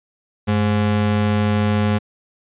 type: ring-modulated tone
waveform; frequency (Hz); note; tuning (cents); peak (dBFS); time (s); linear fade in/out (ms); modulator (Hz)
square; 155.56; D#3; 0; -13; 0.47-1.99; 20; 56.7
effects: resampled to 8000 Hz